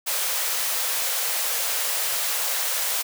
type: high-pass noise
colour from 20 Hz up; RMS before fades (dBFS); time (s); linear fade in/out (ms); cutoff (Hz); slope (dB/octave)
white; -25; 0.06-3.03; 20; 450; 96
effects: none

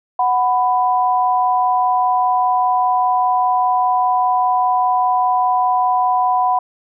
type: tone pair together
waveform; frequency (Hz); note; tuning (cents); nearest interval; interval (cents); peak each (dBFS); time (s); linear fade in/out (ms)
sine; 740 / 995; F#5 / B5; 0 / +13; perfect fourth; 513; -15 / -16; 0.19-6.59; 5
effects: none

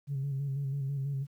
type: tone with vibrato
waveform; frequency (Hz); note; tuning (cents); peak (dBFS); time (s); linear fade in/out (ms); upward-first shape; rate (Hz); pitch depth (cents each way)
sine; 138.3; C#3; -4; -29; 0.07-1.27; 50; square; 6.1; 39
effects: tanh soft clip ceiling -27 dBFS + 11-bit

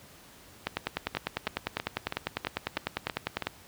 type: two click trains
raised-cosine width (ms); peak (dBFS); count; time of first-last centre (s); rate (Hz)
0.3; -12 / -15; 29 / 8; 0.67-3.47 / 1.15-3.423; 10 / 3.08
effects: pink hiss -53 dBFS RMS until 3.67 s + high-pass 60 Hz 12 dB/octave

